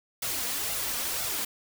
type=noise with flanger; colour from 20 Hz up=white; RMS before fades=-31 dBFS; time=0.22-1.45 s; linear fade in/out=5 ms; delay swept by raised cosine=1.4 to 4.2 ms; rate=2 Hz; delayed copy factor=+0.6; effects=none